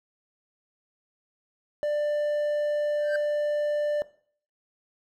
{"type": "tone", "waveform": "triangle", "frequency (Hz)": 592, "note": "D5", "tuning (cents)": 14, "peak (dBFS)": -22, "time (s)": [1.83, 4.02], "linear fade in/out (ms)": 0}
{"type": "tone with exponential growth", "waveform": "triangle", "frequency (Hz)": 1568, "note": "G6", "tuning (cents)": 0, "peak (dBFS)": -24, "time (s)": [2.97, 3.16], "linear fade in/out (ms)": 2, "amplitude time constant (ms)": 40}
{"effects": ["noise-tail reverb RT60 0.5 s tail -17 dB re dry"]}